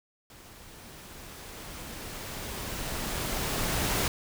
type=noise with level ramp; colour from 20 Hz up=pink; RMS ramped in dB=-51 to -27 dBFS; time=0.3-4.08 s; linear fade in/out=2 ms; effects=none